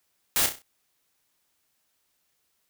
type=noise with echo; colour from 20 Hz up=white; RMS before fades=-23 dBFS; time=0.36-0.46 s; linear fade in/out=0 ms; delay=32 ms; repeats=5; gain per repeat=-7 dB; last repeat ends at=0.62 s; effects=white hiss -73 dBFS RMS until 2.69 s